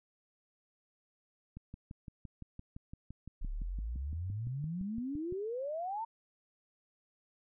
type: click train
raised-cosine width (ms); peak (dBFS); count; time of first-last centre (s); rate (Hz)
5; -33; 23; 1.57-5.324; 5.86
type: exponential sweep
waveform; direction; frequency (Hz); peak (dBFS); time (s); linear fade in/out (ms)
sine; up; 30.82 to 932.3; -35; 3.41-6.05; 10
effects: none